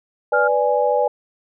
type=chord; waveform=sine; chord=G# diminished; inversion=first; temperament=equal; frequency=493.9 / 587.3 / 830.6 Hz; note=B4 / D5 / G#5; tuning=0 / 0 / 0 cents; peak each=-19 / -19 / -20 dBFS; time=0.32-1.08 s; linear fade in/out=5 ms
type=tone; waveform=sine; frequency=1400 Hz; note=F6; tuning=4 cents sharp; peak=-18 dBFS; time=0.33-0.48 s; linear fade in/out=10 ms
effects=none